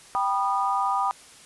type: chord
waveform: sine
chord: G augmented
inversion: none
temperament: just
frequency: 784 / 980 / 1225 Hz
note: G5 / B5 / D#6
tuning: 0 / -14 / -27 cents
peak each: -26 dBFS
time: 0.15-1.11 s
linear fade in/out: 0 ms
effects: white hiss -49 dBFS RMS until 1.45 s + resampled to 24000 Hz